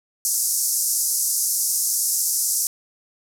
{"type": "band-pass noise", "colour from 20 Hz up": "white", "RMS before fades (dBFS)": -22, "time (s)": [0.25, 2.67], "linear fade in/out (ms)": 0, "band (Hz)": [5300, 13000], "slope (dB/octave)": 48, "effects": []}